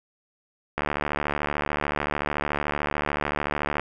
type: click train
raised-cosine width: 0.5 ms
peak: -10 dBFS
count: 223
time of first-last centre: 0.78-3.796 s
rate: 73.6 Hz
effects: none